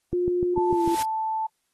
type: click train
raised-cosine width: 3 ms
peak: -17 dBFS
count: 6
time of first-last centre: 0.13-0.877 s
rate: 6.69 Hz
type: tone with pitch glide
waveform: sine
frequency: 355.6 to 339.1 Hz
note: F4 to E4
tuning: +31 to +49 cents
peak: -21 dBFS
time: 0.13-0.95 s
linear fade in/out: 5 ms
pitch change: -82 cents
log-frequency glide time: 0.71-0.83 s
type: tone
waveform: sine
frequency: 880 Hz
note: A5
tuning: in tune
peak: -24 dBFS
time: 0.56-1.47 s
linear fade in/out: 10 ms
type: noise with exponential growth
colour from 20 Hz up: white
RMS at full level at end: -29 dBFS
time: 0.57-1.03 s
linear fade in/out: 5 ms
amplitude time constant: 99 ms
effects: white hiss -74 dBFS RMS until 1.73 s + AAC 32 kbps